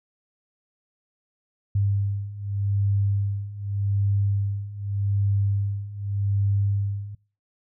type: beating tone pair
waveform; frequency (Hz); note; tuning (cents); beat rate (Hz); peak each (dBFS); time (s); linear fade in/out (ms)
sine; 99.6 / 100.44; G2 / G2; +28 / +43; 0.84; -26 / -23; 1.75-7.15; 5
effects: noise-tail reverb RT60 0.4 s tail -25 dB re dry